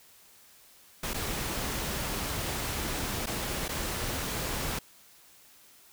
pink noise with dropouts, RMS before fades -33 dBFS, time 1.03-4.79 s, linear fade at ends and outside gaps 5 ms, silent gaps 1.135-1.142 / 3.26-3.268 / 3.682-3.69 s, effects white hiss -57 dBFS RMS until 5.92 s

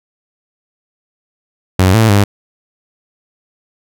sawtooth tone with pitch steps, 93.2 / 111.6 / 101.2 Hz, F#2 / A2 / G#2, +13 / +25 / -44 cents, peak -3 dBFS, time 1.79-2.24 s, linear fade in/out 5 ms, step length 150 ms, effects none

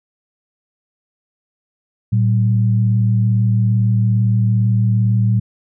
sine tone pair together, 113.3 / 190.95 Hz, A#2 / G3, -49 / -45 cents, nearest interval major sixth, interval 904 cents, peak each -12 / -20 dBFS, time 2.12-5.4 s, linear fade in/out 10 ms, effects none

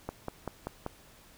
click train, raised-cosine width 1 ms, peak -20 dBFS, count 5, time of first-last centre 0.09-0.864 s, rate 5.17 Hz, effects pink hiss -57 dBFS RMS until 1.37 s

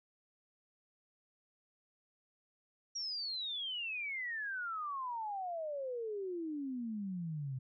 sine exponential sweep, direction down, 5700 to 126.7 Hz, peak -37 dBFS, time 2.95-7.59 s, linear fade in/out 10 ms, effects none

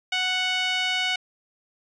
sawtooth tone with band-pass filter, 740 Hz, F#5, in tune, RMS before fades -25 dBFS, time 0.12-1.16 s, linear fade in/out 5 ms, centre 2800 Hz, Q 2.3, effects resampled to 22050 Hz

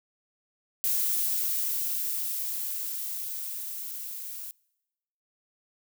violet noise with level ramp, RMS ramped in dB -26 to -39 dBFS, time 0.84-4.51 s, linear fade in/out 0 ms, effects noise-tail reverb RT60 1.0 s tail -26 dB re dry

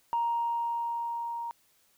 sine tone with level ramp, 936 Hz, A#5, 7 cents sharp, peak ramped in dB -24 to -33 dBFS, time 0.13-1.51 s, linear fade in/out 0 ms, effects tanh soft clip ceiling -21 dBFS + white hiss -67 dBFS RMS until 1.97 s

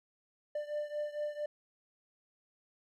triangle beating tone pair, 593 / 597.4 Hz, D5 / D5, +17 / +29 cents, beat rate 4.4 Hz, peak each -35 / -38 dBFS, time 0.55-1.46 s, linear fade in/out 5 ms, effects none

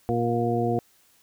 harmonic tone, 118.1 Hz, A#2, 23 cents sharp, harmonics 1 / 2 / 3 / 4 / 6, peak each -28 / -28 / -28 / -28 / -28 dBFS, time 0.09-0.79 s, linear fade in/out 0 ms, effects white hiss -61 dBFS RMS until 1.22 s

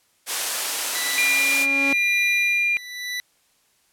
white high-pass noise, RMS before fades -24 dBFS, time 0.26-1.67 s, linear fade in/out 50 ms, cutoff 490 Hz, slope 12 dB/octave
sawtooth tone with exponential growth, 277.2 Hz, C#4, in tune, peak -18 dBFS, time 0.64-1.93 s, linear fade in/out 2 ms, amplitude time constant 280 ms
25% pulse tone with tremolo, 1975.5 Hz, B6, in tune, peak -21 dBFS, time 0.95-3.2 s, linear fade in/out 0 ms, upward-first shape sine, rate 0.96 Hz, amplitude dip 75%
sine tone, 2400 Hz, D7, 37 cents sharp, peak -18 dBFS, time 1.18-2.77 s, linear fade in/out 0 ms
effects white hiss -63 dBFS RMS until 3.92 s + low-pass 12000 Hz 12 dB/octave

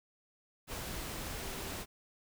sine tone in noise, 390 Hz, G4, 9 cents flat, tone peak -50 dBFS, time 1.39-1.74 s, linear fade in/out 50 ms, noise pink, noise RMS -41 dBFS, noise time 0.67-1.86 s, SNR -12 dB, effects none

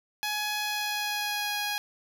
10% pulse tone with pitch glide, 840 to 827 Hz, G#5 to G#5, +19 to -8 cents, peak -20 dBFS, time 0.23-1.78 s, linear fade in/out 0 ms, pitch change -27 cents, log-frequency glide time 0.58-1.54 s, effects none

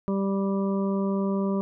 harmonic tone, 196 Hz, G3, in tune, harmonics 1 / 2 / 3 / 5 / 6, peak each -24 / -30 / -34 / -38 / -40 dBFS, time 0.08-1.61 s, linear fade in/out 0 ms, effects none

